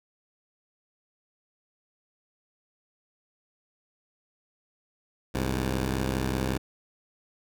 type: tone pair together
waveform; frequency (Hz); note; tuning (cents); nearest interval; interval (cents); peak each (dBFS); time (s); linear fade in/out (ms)
10% pulse; 65.25 / 103.83; C2 / G#2; -4 / 0; minor sixth; 804; -19 / -25; 5.34-6.58; 10
effects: none